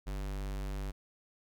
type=tone; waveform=square; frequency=49 Hz; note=G1; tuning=in tune; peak=-36 dBFS; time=0.06-0.92 s; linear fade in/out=20 ms; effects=none